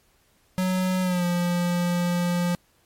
square tone with pitch glide, 185 to 175.43 Hz, F#3 to F3, 0 to +8 cents, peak -22 dBFS, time 0.58-2.55 s, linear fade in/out 0 ms, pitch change -92 cents, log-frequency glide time 1.02-1.25 s, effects pink hiss -63 dBFS RMS until 2.85 s + MP3 64 kbps

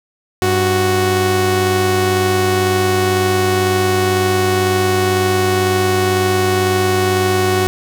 sawtooth tone pair together, 98 / 370 Hz, G2 / F#4, 0 / 0 cents, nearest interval octave + major seventh, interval 2300 cents, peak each -14 / -10 dBFS, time 0.42-7.67 s, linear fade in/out 0 ms, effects none

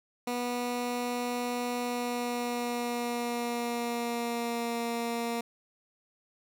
15% pulse tone with pitch glide, 243.9 to 234.1 Hz, B3 to A#3, -21 to +8 cents, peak -24 dBFS, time 0.27-5.41 s, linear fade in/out 5 ms, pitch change -71 cents, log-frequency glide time 1.79-4.8 s, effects none

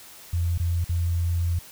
sine tone with dropouts, 85.7 Hz, F2, 32 cents flat, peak -21 dBFS, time 0.33-1.59 s, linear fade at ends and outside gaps 5 ms, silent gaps 0.578-0.598 / 0.844-0.892 s, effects white hiss -46 dBFS RMS until 1.71 s

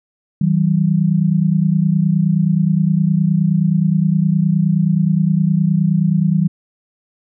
sine tone pair together, 160.3 / 189.89 Hz, E3 / F#3, -48 / +45 cents, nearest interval minor third, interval 293 cents, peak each -14 / -15 dBFS, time 0.41-6.48 s, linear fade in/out 5 ms, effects none

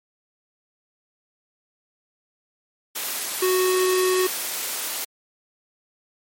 white high-pass noise, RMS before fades -28 dBFS, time 2.95-5.05 s, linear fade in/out 10 ms, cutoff 320 Hz, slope 12 dB/octave
square tone, 370 Hz, F#4, in tune, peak -19 dBFS, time 3.42-4.27 s, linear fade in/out 5 ms
effects MP3 64 kbps

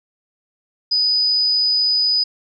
sine tone, 4978 Hz, D#8, in tune, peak -14 dBFS, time 0.91-2.24 s, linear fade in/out 10 ms, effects none

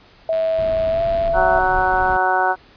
sine tone with pitch glide, 649 to 670.3 Hz, E5 to E5, -27 to +29 cents, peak -16 dBFS, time 0.29-1.59 s, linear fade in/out 2 ms, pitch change +56 cents, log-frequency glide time 0.89-1.01 s
click train, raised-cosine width 0.3 ms, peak -20 dBFS, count 94, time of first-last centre 0.33-1.278 s, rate 98.1 Hz
brown noise, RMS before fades -29 dBFS, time 0.58-2.17 s, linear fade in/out 5 ms
harmonic tone, 185.9 Hz, F#3, 8 cents sharp, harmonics 2 / 3 / 4 / 5 / 6 / 7 / 8, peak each -26 / -27 / -18 / -21 / -27 / -28 / -21 dBFS, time 1.33-2.56 s, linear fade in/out 50 ms
effects pink hiss -49 dBFS RMS until 2.76 s + resampled to 11025 Hz

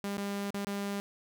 sawtooth tone with dropouts, 200.7 Hz, G3, 41 cents sharp, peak -29 dBFS, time 0.04-1 s, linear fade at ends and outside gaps 0 ms, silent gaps 0.171-0.18 / 0.505-0.543 / 0.647-0.67 s, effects none

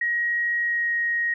sine tone with pitch glide, 1893 to 1879.9 Hz, A#6 to A#6, +26 to +14 cents, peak -21 dBFS, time 0.01-1.34 s, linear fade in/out 5 ms, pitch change -12 cents, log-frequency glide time 0.58-0.94 s, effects none

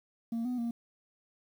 sine tone with pitch steps, 230.5 / 248.7 / 234.4 Hz, A#3 / B3 / A#3, -19 / +12 / +10 cents, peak -28 dBFS, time 0.32-0.71 s, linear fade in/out 5 ms, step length 130 ms, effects tanh soft clip ceiling -30 dBFS + 10-bit

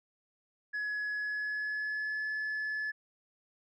sine tone with pitch glide, 1690 to 1721.5 Hz, G#6 to A6, +30 to -38 cents, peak -30 dBFS, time 0.73-2.92 s, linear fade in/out 20 ms, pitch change +32 cents, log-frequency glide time 1.15-2.25 s, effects tanh soft clip ceiling -31 dBFS

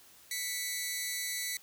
10% pulse tone pair together, 1979.3 / 2217 Hz, B6 / C#7, +3 / 0 cents, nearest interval major second, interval 197 cents, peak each -26 / -30 dBFS, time 0.31-1.57 s, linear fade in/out 2 ms, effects white hiss -58 dBFS RMS until 1.62 s

